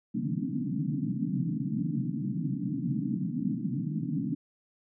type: band-pass noise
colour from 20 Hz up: pink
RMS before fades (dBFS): -31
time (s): 0.14-4.35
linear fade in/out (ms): 10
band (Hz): 130 to 300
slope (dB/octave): 96
effects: none